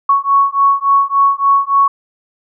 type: beating tone pair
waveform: sine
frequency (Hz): 1108.7 / 1112.2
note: C#6 / C#6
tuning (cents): 0 / +5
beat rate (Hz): 3.5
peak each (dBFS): -12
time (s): 0.09-1.88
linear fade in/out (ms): 5
effects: none